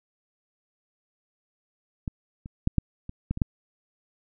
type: clicks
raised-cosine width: 5 ms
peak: -17 / -26 / -9 / -8 / -23 / -14 / -20 / -9 dBFS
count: 8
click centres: 2.078 / 2.459 / 2.674 / 2.783 / 3.094 / 3.31 / 3.374 / 3.418 s
effects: none